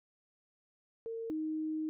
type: tone pair in turn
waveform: sine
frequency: 455.2 / 312.4 Hz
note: A#4 / D#4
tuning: -41 / +7 cents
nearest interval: perfect fifth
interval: 652 cents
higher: first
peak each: -37 / -33 dBFS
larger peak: second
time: 1.06-1.3 / 1.3-1.89 s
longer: second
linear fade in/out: 0 ms
effects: none